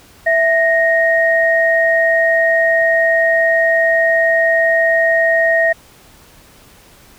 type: tone pair together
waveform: sine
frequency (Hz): 659.3 / 1864.8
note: E5 / A#6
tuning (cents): 0 / 0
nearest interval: octave + tritone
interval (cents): 1800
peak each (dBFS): -13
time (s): 0.26-5.73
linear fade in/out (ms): 10
effects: pink hiss -45 dBFS RMS until 7.18 s